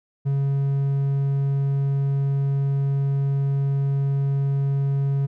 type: tone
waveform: triangle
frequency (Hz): 138.59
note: C#3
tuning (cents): 0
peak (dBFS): -17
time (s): 0.25-5.27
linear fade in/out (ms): 20
effects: none